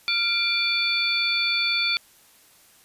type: tone cluster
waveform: sine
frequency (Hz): 1390 / 2374 / 3498 / 4472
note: F6 / D7 / A7 / C#8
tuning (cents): -9 / +18 / -11 / +14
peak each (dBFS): -32 / -24 / -27 / -25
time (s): 0.08-1.97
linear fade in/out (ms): 0
effects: white hiss -55 dBFS RMS until 2.84 s + resampled to 32000 Hz